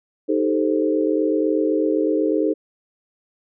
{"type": "chord", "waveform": "sine", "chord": "A half-diminished seventh", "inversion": "second", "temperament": "equal", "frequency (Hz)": [311.1, 392, 440, 523.3], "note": ["Eb4", "G4", "A4", "C5"], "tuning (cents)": [0, 0, 0, 0], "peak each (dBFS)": [-20, -24, -22, -25], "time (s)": [0.28, 2.54], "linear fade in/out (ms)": 20, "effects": []}